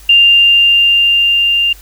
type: tone with level ramp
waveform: sine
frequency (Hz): 2794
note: F7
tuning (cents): 0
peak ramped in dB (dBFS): -3 to -9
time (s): 0.09-1.73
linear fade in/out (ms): 5
effects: added 50 Hz sine -36 dBFS peak until 1.81 s + white hiss -41 dBFS RMS until 1.81 s